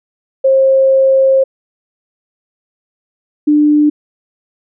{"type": "tone pair in turn", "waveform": "sine", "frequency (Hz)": [534, 297.9], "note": ["C5", "D4"], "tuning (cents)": [35, 25], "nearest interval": "minor seventh", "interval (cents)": 1010, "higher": "first", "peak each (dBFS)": [-6, -6], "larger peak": "neither", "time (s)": [[0.44, 1.44], [3.47, 3.9]], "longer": "first", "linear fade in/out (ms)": 10, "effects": []}